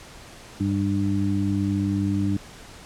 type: harmonic tone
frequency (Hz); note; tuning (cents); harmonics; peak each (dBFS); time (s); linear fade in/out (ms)
99.2; G2; +21; 1 / 2 / 3; -25 / -25 / -25; 0.6-2.37; 5
effects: pink hiss -44 dBFS RMS until 2.85 s + low-pass 9000 Hz 12 dB/octave